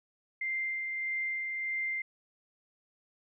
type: tone with tremolo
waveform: sine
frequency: 2093 Hz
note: C7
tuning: in tune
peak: -30 dBFS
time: 0.41-2.02 s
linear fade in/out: 5 ms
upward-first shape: sine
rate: 1.6 Hz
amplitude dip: 30%
effects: none